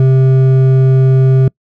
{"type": "tone with hard clipping", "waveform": "triangle", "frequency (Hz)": 131.7, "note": "C3", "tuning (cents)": 12, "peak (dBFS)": -7, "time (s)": [0, 1.48], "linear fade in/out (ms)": 2, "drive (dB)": 11, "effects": ["noise-tail reverb RT60 0.1 s tail -26 dB re dry"]}